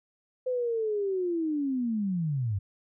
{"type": "linear sweep", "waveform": "sine", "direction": "down", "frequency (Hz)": [514, 92.5], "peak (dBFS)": -26, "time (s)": [0.46, 2.59], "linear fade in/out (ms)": 10, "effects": []}